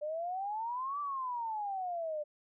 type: exponential two-way sweep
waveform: sine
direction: up then down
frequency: 587.3 to 1174.7 to 587.3 Hz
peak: -34 dBFS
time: 0.01-2.24 s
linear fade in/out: 20 ms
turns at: 1 s
effects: none